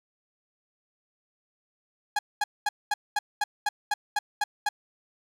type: tone bursts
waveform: 30% pulse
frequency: 830.6 Hz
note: G#5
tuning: in tune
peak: -20 dBFS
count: 11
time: 2.16-4.69 s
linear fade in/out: 5 ms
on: 30 ms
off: 220 ms
effects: low-pass 10000 Hz 12 dB/octave + 9-bit